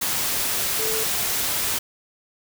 sine tone in noise, 440.6 Hz, A4, 2 cents sharp, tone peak -28 dBFS, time 0.79-1.04 s, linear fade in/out 10 ms, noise white, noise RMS -24 dBFS, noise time 0.01-1.79 s, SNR -7 dB, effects none

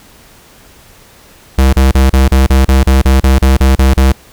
square tone bursts, 66.2 Hz, C2, 21 cents sharp, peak -5 dBFS, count 14, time 1.58-4.122 s, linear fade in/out 5 ms, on 150 ms, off 34 ms, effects pink hiss -41 dBFS RMS until 4.32 s

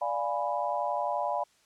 sine chord, D diminished seventh, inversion none, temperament equal, 587.3 / 698.5 / 830.6 / 987.8 Hz, D5 / F5 / Ab5 / Cb6, 0 / 0 / 0 / 0 cents, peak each -33 dBFS, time 0.01-1.44 s, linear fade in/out 10 ms, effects white hiss -65 dBFS RMS until 1.65 s + low-pass 8000 Hz 12 dB/octave

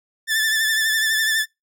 sawtooth tone with vibrato, 1760 Hz, A6, in tune, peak -14 dBFS, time 0.27-1.46 s, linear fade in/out 50 ms, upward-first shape sine, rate 12 Hz, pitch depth 39 cents each way, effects noise-tail reverb RT60 0.2 s tail -26 dB re dry

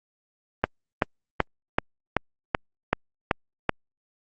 click train, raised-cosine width 0.5 ms, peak -4 dBFS, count 9, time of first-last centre 0.64-3.693 s, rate 2.62 Hz, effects Opus 24 kbps

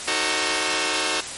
5% pulse chord, D# diminished seventh, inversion none, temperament just, 311.1 / 373.4 / 448 / 537.6 Hz, D#4 / F#4 / A4 / C5, 0 / +16 / +31 / +47 cents, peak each -16 dBFS, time 0.07-1.21 s, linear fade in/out 10 ms, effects white hiss -32 dBFS RMS until 1.37 s + MP3 48 kbps

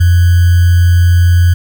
sine tone with sample-and-hold, 87.31 Hz, F2, in tune, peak -4 dBFS, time 0-1.54 s, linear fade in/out 10 ms, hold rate 1575 Hz, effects none

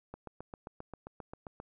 click train, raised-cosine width 1 ms, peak -29 dBFS, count 12, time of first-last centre 0.14-1.601 s, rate 7.53 Hz, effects none

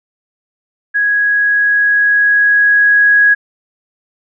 sine tone with level ramp, 1661.2 Hz, G#6, in tune, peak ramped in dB -10 to -5 dBFS, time 0.94-3.35 s, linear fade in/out 20 ms, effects none

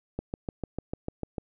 click train, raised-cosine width 2 ms, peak -18 dBFS, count 9, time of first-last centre 0.19-1.382 s, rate 6.71 Hz, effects none

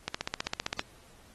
click train, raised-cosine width 0.2 ms, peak -13 dBFS, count 12, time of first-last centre 0.08-0.794 s, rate 15.4 Hz, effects pink hiss -58 dBFS RMS until 1.34 s + AAC 32 kbps

